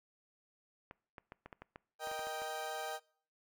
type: clicks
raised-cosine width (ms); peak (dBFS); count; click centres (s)
0.5; -33; 12; 0.911 / 1.182 / 1.321 / 1.46 / 1.528 / 1.62 / 1.759 / 2.072 / 2.115 / 2.193 / 2.27 / 2.419
type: chord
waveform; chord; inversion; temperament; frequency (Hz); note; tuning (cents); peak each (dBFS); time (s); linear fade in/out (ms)
30% pulse; Eb major; second; equal with one note detuned; 471.3 / 622.3 / 784; Bb4 / Eb5 / G5; +19 / 0 / 0; -44 / -41 / -39; 1.99-3; 50
effects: noise-tail reverb RT60 0.5 s tail -23 dB re dry